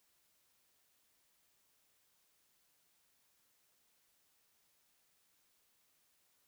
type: silence
effects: white hiss -75 dBFS RMS until 6.47 s